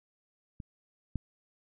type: clicks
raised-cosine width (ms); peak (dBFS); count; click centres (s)
5; -29 / -20; 2; 0.602 / 1.157
effects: none